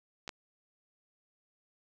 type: clicks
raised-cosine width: 0.2 ms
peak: -24 / -22 dBFS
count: 2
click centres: 0.278 / 0.292 s
effects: none